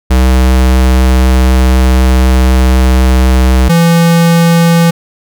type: tone pair in turn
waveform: square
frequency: 64 / 168.31 Hz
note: C2 / E3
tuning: -38 / +36 cents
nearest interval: octave + perfect fourth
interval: 1674 cents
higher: second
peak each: -5 / -5 dBFS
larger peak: neither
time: 0.1-3.69 / 3.69-4.91 s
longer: first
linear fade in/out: 10 ms
effects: none